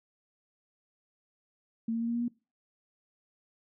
sine tone with pitch steps, 227 / 229.5 / 232 / 234.6 / 237.2 / 239.8 Hz, A#3 / A#3 / A#3 / A#3 / A#3 / A#3, -46 / -27 / -8 / +11 / +30 / +49 cents, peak -28 dBFS, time 1.88-2.282 s, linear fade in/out 5 ms, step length 67 ms, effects noise-tail reverb RT60 0.3 s tail -22 dB re dry

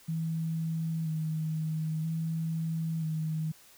sine tone with vibrato, 159.9 Hz, D#3, 48 cents sharp, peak -29 dBFS, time 0.08-3.52 s, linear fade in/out 10 ms, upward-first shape square, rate 0.51 Hz, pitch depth 25 cents each way, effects white hiss -57 dBFS RMS until 3.77 s

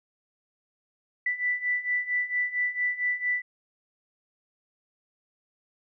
sine beating tone pair, 1975.5 / 1979.9 Hz, B6 / B6, 0 / +4 cents, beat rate 4.4 Hz, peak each -30 / -27 dBFS, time 1.26-3.42 s, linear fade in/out 5 ms, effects none

